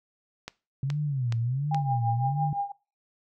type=click train; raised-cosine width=0.2 ms; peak=-18 dBFS; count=4; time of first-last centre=0.48-1.746 s; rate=2.37 Hz
type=tone with vibrato; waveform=sine; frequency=131.2 Hz; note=C3; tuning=5 cents sharp; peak=-25 dBFS; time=0.83-2.53 s; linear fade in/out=2 ms; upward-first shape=sine; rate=1.4 Hz; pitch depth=230 cents each way
type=tone with tremolo; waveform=sine; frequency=805 Hz; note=G5; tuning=46 cents sharp; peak=-24 dBFS; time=1.71-2.72 s; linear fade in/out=5 ms; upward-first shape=triangle; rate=5.9 Hz; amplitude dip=95%
effects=noise-tail reverb RT60 0.3 s tail -20 dB re dry